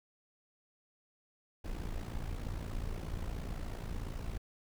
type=noise with amplitude modulation; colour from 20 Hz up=brown; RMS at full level=-36 dBFS; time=1.64-4.38 s; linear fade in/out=10 ms; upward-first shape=sine; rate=56.9 Hz; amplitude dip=70%; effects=none